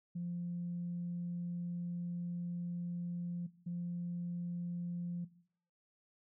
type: tone bursts at uneven times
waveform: sine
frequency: 174.1 Hz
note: F3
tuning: 5 cents flat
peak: -36 dBFS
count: 2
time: 0.15-3.47 / 3.66-5.25 s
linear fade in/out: 10 ms
effects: noise-tail reverb RT60 0.6 s tail -18 dB re dry + tanh soft clip ceiling -32 dBFS